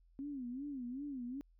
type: tone with vibrato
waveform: sine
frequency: 264.8 Hz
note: C4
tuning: 21 cents sharp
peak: -40 dBFS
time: 0.19-1.41 s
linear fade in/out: 0 ms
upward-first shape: sine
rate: 2.6 Hz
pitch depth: 170 cents each way
effects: added 42 Hz sine -64 dBFS peak until 1.59 s